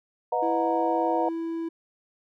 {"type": "chord", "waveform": "sine", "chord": "B major seventh", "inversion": "none", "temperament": "equal with one note detuned", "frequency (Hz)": [493.9, 622.3, 725.2, 932.3], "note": ["B4", "D#5", "F#5", "A#5"], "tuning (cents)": [0, 0, -35, 0], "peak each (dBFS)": [-29, -30, -27, -28], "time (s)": [0.32, 1.29], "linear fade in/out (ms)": 5}
{"type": "tone", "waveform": "triangle", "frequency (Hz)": 330.2, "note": "E4", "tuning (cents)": 3, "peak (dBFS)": -26, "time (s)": [0.42, 1.69], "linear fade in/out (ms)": 10}
{"effects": []}